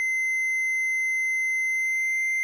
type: tone with pitch glide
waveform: triangle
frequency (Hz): 2064 to 2082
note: C7 to C7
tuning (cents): -24 to -9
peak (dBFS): -21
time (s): 0-2.43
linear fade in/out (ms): 0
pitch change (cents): +15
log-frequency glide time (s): 1.64-2.24
effects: none